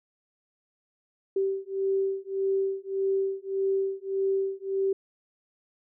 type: beating tone pair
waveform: sine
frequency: 387.3 / 389 Hz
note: G4 / G4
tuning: -21 / -13 cents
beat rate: 1.7 Hz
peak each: -28 / -28 dBFS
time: 1.36-4.93 s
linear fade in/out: 5 ms
effects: none